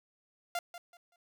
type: tone with echo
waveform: sawtooth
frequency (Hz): 696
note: F5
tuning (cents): -6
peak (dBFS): -28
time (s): 0.55-0.59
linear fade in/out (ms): 2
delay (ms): 190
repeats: 3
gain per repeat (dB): -12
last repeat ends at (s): 1.16
effects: none